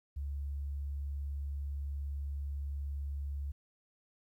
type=tone; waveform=sine; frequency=70.6 Hz; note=C#2; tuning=32 cents sharp; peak=-35 dBFS; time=0.16-3.52 s; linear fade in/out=10 ms; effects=12-bit